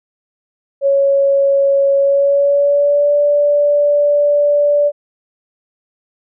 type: tone with pitch glide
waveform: sine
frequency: 554.4 to 582 Hz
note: C#5 to D5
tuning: 0 to -16 cents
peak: -9 dBFS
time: 0.81-4.92 s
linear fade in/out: 50 ms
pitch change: +84 cents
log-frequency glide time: 1.97-3.13 s
effects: none